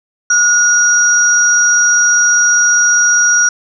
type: tone pair together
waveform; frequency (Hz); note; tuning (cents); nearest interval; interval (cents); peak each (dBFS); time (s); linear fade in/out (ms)
sine; 1435 / 5740; F6 / F8; +47 / +47; 2 octaves; 2400; -10; 0.3-3.49; 5
effects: none